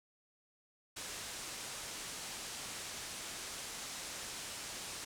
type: low-pass noise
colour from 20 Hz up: white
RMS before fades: -45 dBFS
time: 0.96-5.05 s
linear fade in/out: 10 ms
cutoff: 9200 Hz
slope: 24 dB/octave
effects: none